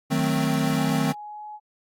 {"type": "chord", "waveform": "square", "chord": "D# diminished seventh", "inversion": "none", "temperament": "equal", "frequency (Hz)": [155.56, 185, 220, 261.6], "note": ["D#3", "F#3", "A3", "C4"], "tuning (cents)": [0, 0, 0, 0], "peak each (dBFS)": [-26, -30, -28, -26], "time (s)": [0.1, 1.13], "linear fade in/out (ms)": 20}
{"type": "tone with pitch glide", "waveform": "sine", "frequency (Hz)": [830.6, 844.6], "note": ["G#5", "G#5"], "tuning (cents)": [0, 29], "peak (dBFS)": -35, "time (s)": [0.74, 1.6], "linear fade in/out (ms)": 50, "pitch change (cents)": 29, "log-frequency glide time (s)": [1.05, 1.45]}
{"effects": ["AAC 64 kbps"]}